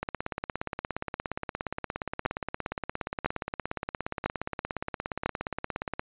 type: two click trains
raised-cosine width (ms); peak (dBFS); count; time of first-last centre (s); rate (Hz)
0.5; -10 / -16; 4 / 103; 2.26-5.26 / 0.03-5.995; 1 / 17.1
effects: resampled to 8000 Hz